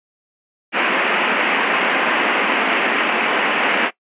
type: band-pass noise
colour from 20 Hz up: white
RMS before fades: -18 dBFS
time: 0.72-3.91 s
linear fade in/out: 50 ms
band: 200 to 2800 Hz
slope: 48 dB/octave
effects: noise-tail reverb RT60 0.1 s tail -19 dB re dry + resampled to 8000 Hz